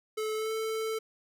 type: tone with pitch glide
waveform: square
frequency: 433.6 to 441.7 Hz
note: A4 to A4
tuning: -25 to +7 cents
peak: -31 dBFS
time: 0.17-0.99 s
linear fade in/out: 10 ms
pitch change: +32 cents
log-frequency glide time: 0.35-0.52 s
effects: none